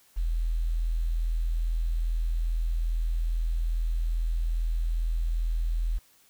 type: tone with quantisation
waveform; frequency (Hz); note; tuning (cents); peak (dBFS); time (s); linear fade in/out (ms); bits
sine; 41.2; E1; 0; -24; 0.16-5.99; 20; 9
effects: white hiss -61 dBFS RMS until 6.29 s